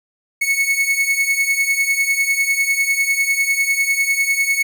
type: beating tone pair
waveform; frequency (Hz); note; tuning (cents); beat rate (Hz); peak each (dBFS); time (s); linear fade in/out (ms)
45% pulse; 2200 / 2210; C#7 / C#7; -14 / -6; 10; -20 / -17; 0.41-4.63; 10
effects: none